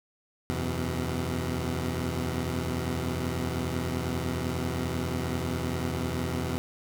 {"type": "chord", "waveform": "15% pulse", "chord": "E suspended second", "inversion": "none", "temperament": "equal with one note detuned", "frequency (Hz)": [82.41, 92.5, 126.5], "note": ["E2", "F#2", "B2"], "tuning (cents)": [0, 0, 42], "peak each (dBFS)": [-25, -31, -26], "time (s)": [0.5, 6.58], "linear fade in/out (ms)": 0, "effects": []}